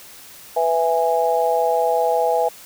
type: harmonic tone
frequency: 165.3 Hz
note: E3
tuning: 5 cents sharp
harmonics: 3 / 4 / 5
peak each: -20 / -20 / -20 dBFS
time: 0.56-2.49 s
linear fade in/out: 10 ms
effects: white hiss -42 dBFS RMS until 2.65 s